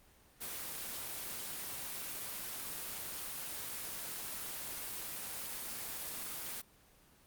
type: noise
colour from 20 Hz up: white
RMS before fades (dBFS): -42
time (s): 0.4-6.62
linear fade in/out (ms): 20
effects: pink hiss -64 dBFS RMS until 7.26 s + Opus 24 kbps